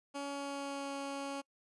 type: tone with pitch glide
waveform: 15% pulse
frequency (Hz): 281.3 to 277.7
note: C#4 to C#4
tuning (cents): +26 to +3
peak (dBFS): -32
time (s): 0.14-1.42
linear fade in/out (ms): 20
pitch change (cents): -23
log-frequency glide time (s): 0.29-0.94
effects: noise-tail reverb RT60 0.1 s tail -26 dB re dry + resampled to 24000 Hz